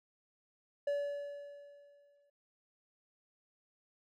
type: tone with exponential decay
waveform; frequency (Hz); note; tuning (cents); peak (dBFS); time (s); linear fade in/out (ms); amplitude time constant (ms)
triangle; 573; D5; -43; -28; 0.87-2.3; 5; 310
effects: none